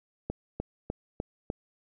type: click train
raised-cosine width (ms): 2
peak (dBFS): -18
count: 5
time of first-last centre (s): 0.3-1.501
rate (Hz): 3.33
effects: none